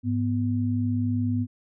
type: tone pair together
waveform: sine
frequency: 103.83 / 247 Hz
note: G#2 / B3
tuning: 0 / 0 cents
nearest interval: octave + minor third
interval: 1500 cents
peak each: -25 dBFS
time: 0.03-1.47 s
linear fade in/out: 50 ms
effects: none